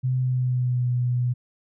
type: tone with pitch glide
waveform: sine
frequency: 128.4 to 123.38 Hz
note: C3 to B2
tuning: -32 to -1 cents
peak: -20 dBFS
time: 0.03-1.34 s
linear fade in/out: 20 ms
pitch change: -69 cents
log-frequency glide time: 0.15-0.89 s
effects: none